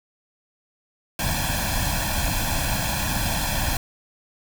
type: noise with comb filter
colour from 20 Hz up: pink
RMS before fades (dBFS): -24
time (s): 1.19-3.77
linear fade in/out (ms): 2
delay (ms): 1.2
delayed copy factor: +0.95
effects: none